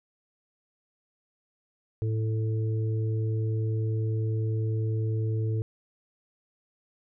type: harmonic tone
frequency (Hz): 110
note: A2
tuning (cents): 0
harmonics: 1 / 3 / 4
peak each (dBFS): -25 / -39 / -37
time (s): 2.02-5.62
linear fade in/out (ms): 0
effects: none